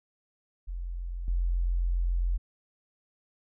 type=tone with level steps; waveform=sine; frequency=43.65 Hz; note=F1; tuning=in tune; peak=-32 / -24 dBFS; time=0.67-2.38 s; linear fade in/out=20 ms; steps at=1.28 s; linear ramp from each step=2 ms; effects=none